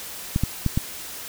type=clicks; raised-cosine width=5 ms; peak=-8 dBFS; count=4; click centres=0.361 / 0.436 / 0.663 / 0.775 s; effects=white hiss -36 dBFS RMS until 1.28 s